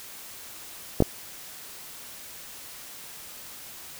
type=clicks; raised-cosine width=2 ms; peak=-5 dBFS; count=2; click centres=1.004 / 1.023 s; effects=white hiss -43 dBFS RMS until 3.99 s